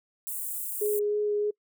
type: high-pass noise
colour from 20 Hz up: white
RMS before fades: -34 dBFS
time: 0.27-0.99 s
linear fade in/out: 0 ms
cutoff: 8000 Hz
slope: 48 dB/octave
type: tone with vibrato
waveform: sine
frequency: 416.7 Hz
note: G#4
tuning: 6 cents sharp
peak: -24 dBFS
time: 0.81-1.51 s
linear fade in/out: 10 ms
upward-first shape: sine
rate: 3.2 Hz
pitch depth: 10 cents each way
effects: noise-tail reverb RT60 0.1 s tail -26 dB re dry